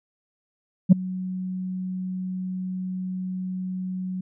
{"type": "tone with ADSR envelope", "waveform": "sine", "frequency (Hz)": 185.1, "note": "F#3", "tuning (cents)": 1, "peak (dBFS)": -4, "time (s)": [0.89, 4.21], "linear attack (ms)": 32, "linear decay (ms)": 9, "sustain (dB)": -23, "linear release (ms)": 6, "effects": ["tanh soft clip ceiling -6 dBFS"]}